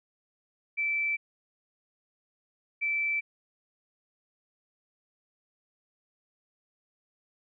sine tone pair in turn, 2325 / 2325 Hz, D7 / D7, -18 / -18 cents, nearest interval unison, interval 0 cents, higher neither, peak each -26 dBFS, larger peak neither, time 0.77-1.17 / 2.81-3.21 s, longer neither, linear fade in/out 20 ms, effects none

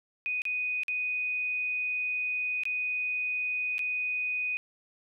sine tone with dropouts, 2489 Hz, D#7, in tune, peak -28 dBFS, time 0.26-4.57 s, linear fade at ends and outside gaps 0 ms, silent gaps 0.419-0.453 / 0.834-0.882 / 2.635-2.654 / 3.782-3.792 s, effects none

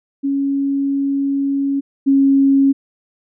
sine tone pair in turn, 277.2 / 274 Hz, C#4 / C#4, 0 / -20 cents, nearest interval unison, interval 20 cents, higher first, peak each -15 / -9 dBFS, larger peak second, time 0.23-1.81 / 2.06-2.73 s, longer first, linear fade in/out 20 ms, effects none

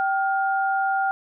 sine tone pair together, 777 / 1415.2 Hz, G5 / F6, -16 / +23 cents, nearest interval minor seventh, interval 1039 cents, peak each -21 / -25 dBFS, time 0-1.11 s, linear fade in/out 0 ms, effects none

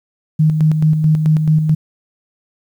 sine tone with tremolo, 155.56 Hz, D#3, in tune, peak -8 dBFS, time 0.39-1.75 s, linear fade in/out 10 ms, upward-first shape square, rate 4.6 Hz, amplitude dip 45%, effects 8-bit

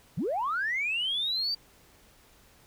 sine linear sweep, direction up, 118.2 to 4700 Hz, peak -26 dBFS, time 0.17-1.55 s, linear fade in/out 10 ms, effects tanh soft clip ceiling -22 dBFS + pink hiss -59 dBFS RMS until 2.66 s

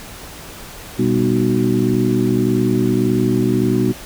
harmonic tone with a mistuned harmonic, 61.74 Hz, B1, in tune, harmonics 2 / 3 / 4 / 5 / 6, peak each -20 / -20 / -19 / -20 / -20 dBFS, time 0.98-3.93 s, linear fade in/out 20 ms, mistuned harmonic 3, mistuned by +110 cents, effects pink hiss -35 dBFS RMS until 4.05 s

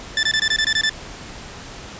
20% pulse tone bursts, 1760 Hz, A6, in tune, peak -11 dBFS, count 9, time 0.17-0.895 s, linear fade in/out 2 ms, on 61 ms, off 22 ms, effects pink hiss -36 dBFS RMS until 1.99 s + resampled to 16000 Hz

